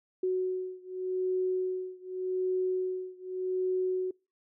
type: beating tone pair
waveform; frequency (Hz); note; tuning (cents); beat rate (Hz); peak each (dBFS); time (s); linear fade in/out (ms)
sine; 370 / 370.85; F#4 / F#4; 0 / +4; 0.85; -31 / -32; 0.23-4.11; 5
effects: noise-tail reverb RT60 0.3 s tail -26 dB re dry